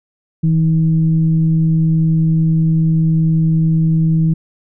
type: tone with frequency modulation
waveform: sine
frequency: 161.2 Hz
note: E3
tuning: 38 cents flat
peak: -10 dBFS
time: 0.43-4.34 s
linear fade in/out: 10 ms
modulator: 156 Hz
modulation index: 0.33
effects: none